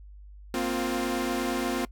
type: chord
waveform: sawtooth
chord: Bb suspended second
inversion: none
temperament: equal with one note detuned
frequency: 233.1 / 261.6 / 352.5 Hz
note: Bb3 / C4 / F4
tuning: 0 / 0 / +16 cents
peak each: -29 / -26 / -27 dBFS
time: 0.54-1.85 s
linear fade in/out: 2 ms
effects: noise-tail reverb RT60 0.1 s tail -22 dB re dry + added 50 Hz sine -44 dBFS peak until 1.91 s